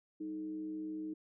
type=tone with frequency modulation; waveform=sine; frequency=311.6 Hz; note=D#4; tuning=3 cents sharp; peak=-38 dBFS; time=0.2-1.14 s; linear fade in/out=10 ms; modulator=120 Hz; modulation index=0.34; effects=none